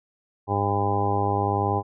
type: harmonic tone with a mistuned harmonic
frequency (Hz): 100.9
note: G#2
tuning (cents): -49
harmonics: 1 / 2 / 3 / 4 / 5 / 6 / 7 / 8 / 9 / 10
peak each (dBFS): -26 / -34 / -32 / -29 / -34 / -35 / -36 / -25 / -36 / -31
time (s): 0.47-1.83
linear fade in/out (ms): 50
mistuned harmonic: 1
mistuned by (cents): +18
effects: none